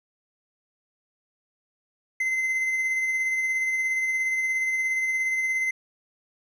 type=tone with tremolo; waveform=triangle; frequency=2062 Hz; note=C7; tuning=26 cents flat; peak=-20 dBFS; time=2.2-5.71 s; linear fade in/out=5 ms; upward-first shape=sine; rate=17 Hz; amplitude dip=30%; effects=none